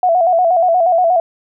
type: tone with vibrato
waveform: sine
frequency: 698 Hz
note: F5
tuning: 1 cent flat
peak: -9 dBFS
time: 0.03-1.2 s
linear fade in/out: 2 ms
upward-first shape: square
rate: 8.4 Hz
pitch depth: 79 cents each way
effects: none